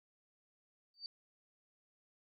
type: tone with exponential growth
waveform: sine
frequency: 4608 Hz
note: D8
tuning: 34 cents flat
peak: -38 dBFS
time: 0.94-1.06 s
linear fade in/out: 1 ms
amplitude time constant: 26 ms
effects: none